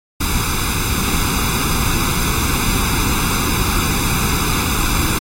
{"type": "noise with comb filter", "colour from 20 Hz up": "pink", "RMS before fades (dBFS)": -18, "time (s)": [0.2, 5.19], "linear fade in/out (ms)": 10, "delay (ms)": 0.81, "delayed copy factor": 0.8, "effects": ["AAC 48 kbps"]}